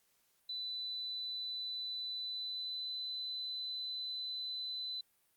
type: tone with pitch glide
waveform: sine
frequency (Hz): 3992 to 4015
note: B7 to B7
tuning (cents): +18 to +28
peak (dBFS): -38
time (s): 0.49-5.01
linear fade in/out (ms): 5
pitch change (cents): +10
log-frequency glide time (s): 2.17-2.93
effects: white hiss -74 dBFS RMS until 5.36 s + Opus 48 kbps